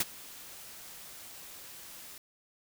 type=noise with ADSR envelope; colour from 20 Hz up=white; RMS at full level=-26 dBFS; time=0-2.18 s; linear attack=4 ms; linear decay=32 ms; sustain=-22 dB; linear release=3 ms; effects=none